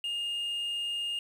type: tone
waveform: sine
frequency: 2832 Hz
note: F7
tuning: 23 cents sharp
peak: -28 dBFS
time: 0.04-1.19 s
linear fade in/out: 2 ms
effects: tanh soft clip ceiling -29 dBFS + 9-bit